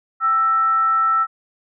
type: tone with frequency modulation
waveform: sine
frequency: 1324 Hz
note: E6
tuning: 7 cents sharp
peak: -14 dBFS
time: 0.2-1.27 s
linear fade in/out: 50 ms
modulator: 542 Hz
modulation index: 0.21
effects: none